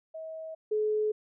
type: tone pair in turn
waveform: sine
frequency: 640 / 427.1 Hz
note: D#5 / G#4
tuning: +49 / +48 cents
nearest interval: perfect fifth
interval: 701 cents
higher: first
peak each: -37 / -25 dBFS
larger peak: second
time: 0.14-0.55 / 0.71-1.12 s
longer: neither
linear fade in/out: 10 ms
effects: none